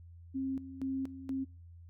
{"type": "tone with tremolo", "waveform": "sine", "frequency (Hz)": 267, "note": "C4", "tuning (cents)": 35, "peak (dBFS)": -32, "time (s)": [0.34, 1.45], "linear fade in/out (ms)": 20, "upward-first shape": "square", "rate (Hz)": 2.1, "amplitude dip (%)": 75, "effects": ["noise-tail reverb RT60 0.3 s tail -22 dB re dry", "added 85 Hz sine -50 dBFS peak until 1.89 s"]}